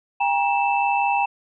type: tone cluster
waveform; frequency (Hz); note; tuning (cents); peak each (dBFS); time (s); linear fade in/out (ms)
sine; 801 / 946 / 2648; G5 / A#5 / E7; +37 / +25 / +7; -20 / -23 / -25; 0.2-1.26; 10
effects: none